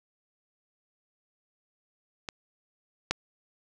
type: clicks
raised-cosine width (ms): 0.2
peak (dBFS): -17 / -8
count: 2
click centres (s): 2.288 / 3.11
effects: none